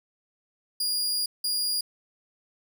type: tone bursts at uneven times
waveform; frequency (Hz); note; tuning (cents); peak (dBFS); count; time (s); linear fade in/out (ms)
sawtooth; 4847; D#8; -46; -22; 2; 0.8-1.26 / 1.44-1.81; 5
effects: none